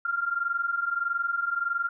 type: tone pair together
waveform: sine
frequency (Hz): 1375.3 / 1396.9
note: F6 / F6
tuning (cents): -27 / 0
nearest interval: unison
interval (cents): 27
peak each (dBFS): -30 / -27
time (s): 0.05-1.89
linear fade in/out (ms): 5
effects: none